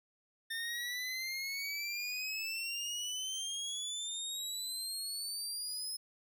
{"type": "exponential sweep", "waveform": "25% pulse", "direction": "up", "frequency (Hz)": [1808, 5160], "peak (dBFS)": -33, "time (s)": [0.5, 5.97], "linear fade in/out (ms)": 10, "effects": []}